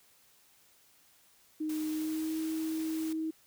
sine tone with pitch glide, 310 to 318.3 Hz, D#4 to D#4, -6 to +39 cents, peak -31 dBFS, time 1.6-3.31 s, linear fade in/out 10 ms, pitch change +45 cents, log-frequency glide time 1.87-2.37 s
white noise, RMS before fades -47 dBFS, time 1.69-3.13 s, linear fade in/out 5 ms
effects white hiss -64 dBFS RMS until 3.46 s

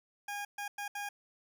20% pulse tone bursts at uneven times, 816 Hz, G#5, 31 cents flat, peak -32 dBFS, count 4, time 0.28-0.45 / 0.58-0.68 / 0.78-0.88 / 0.95-1.09 s, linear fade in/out 5 ms, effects none

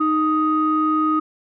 sine tone pair together, 310 / 1249 Hz, D#4 / D#6, -6 / +6 cents, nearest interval 2 octaves, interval 2412 cents, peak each -18 dBFS, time 0-1.2 s, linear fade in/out 10 ms, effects tanh soft clip ceiling -8 dBFS

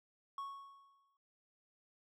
triangle tone with exponential decay, 1106 Hz, C#6, 4 cents flat, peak -37 dBFS, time 0.38-1.17 s, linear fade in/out 2 ms, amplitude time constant 170 ms, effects none

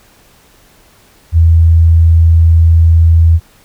sine tone, 82.41 Hz, E2, in tune, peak -3 dBFS, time 1.32-3.4 s, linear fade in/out 50 ms, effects pink hiss -46 dBFS RMS until 3.64 s

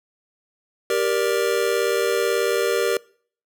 square chord, G minor, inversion none, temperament just, 392 / 470.4 / 588 Hz, G4 / Bb4 / D5, 0 / +16 / +2 cents, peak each -24 / -22 / -27 dBFS, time 0.9-2.97 s, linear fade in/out 2 ms, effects noise-tail reverb RT60 0.5 s tail -24 dB re dry

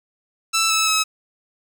10% pulse tone with pitch steps, 1325 / 1306 / 1287.3 Hz, E6 / E6 / E6, +9 / -17 / -41 cents, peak -8 dBFS, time 0.53-1.04 s, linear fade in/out 20 ms, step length 170 ms, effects none

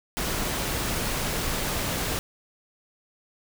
pink noise, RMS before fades -28 dBFS, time 0.17-2.19 s, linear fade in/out 0 ms, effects none

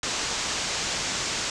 white low-pass noise, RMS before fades -29 dBFS, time 0.03-1.5 s, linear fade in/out 2 ms, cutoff 7500 Hz, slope 48 dB/octave, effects none

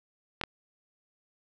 clicks, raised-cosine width 0.3 ms, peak -15 dBFS, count 2, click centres 0.413 / 0.437 s, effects none

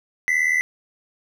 triangle tone pair together, 1974 / 2053 Hz, B6 / C7, -1 / -33 cents, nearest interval minor second, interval 68 cents, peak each -18 / -19 dBFS, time 0.28-0.61 s, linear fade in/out 0 ms, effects none

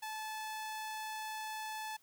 sawtooth tone, 868 Hz, A5, 24 cents flat, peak -36 dBFS, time 0.02-1.97 s, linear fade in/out 10 ms, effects white hiss -69 dBFS RMS until 2.02 s

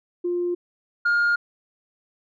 sine tone pair in turn, 351.7 / 1416.6 Hz, F4 / F6, +12 / +24 cents, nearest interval 2 octaves, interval 2412 cents, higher second, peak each -21 / -15 dBFS, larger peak second, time 0.24-0.55 / 1.05-1.36 s, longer neither, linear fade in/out 10 ms, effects tanh soft clip ceiling -16 dBFS

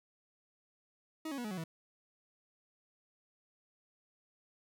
40% pulse tone with pitch steps, 316.4 / 277 / 242.6 / 212.4 / 185.97 / 162.84 Hz, D#4 / C#4 / B3 / G#3 / F#3 / E3, +29 / -1 / -31 / +39 / +9 / -21 cents, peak -37 dBFS, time 1.25-1.64 s, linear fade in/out 5 ms, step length 65 ms, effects none

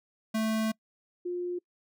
square / sine tone pair in turn, 220 / 354.6 Hz, A3 / F4, 0 / +26 cents, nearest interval minor sixth, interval 826 cents, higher second, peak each -27 / -30 dBFS, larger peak first, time 0.34-0.72 / 1.25-1.59 s, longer first, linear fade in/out 10 ms, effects noise-tail reverb RT60 0.1 s tail -25 dB re dry

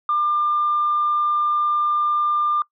sine tone, 1197 Hz, D6, 33 cents sharp, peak -16 dBFS, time 0.09-2.62 s, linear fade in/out 2 ms, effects noise-tail reverb RT60 0.1 s tail -23 dB re dry + tanh soft clip ceiling -12 dBFS

